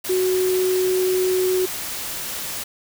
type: tone in noise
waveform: sine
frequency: 370 Hz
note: F#4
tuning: in tune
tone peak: -17 dBFS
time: 0.09-1.66 s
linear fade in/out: 10 ms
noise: white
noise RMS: -29 dBFS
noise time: 0.04-2.64 s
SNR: +9 dB
effects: none